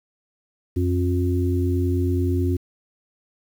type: harmonic tone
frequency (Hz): 89.3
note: F2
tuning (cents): +39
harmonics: 1 / 3 / 4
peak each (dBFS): -20 / -25 / -26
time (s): 0.76-2.57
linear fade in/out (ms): 10
effects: 8-bit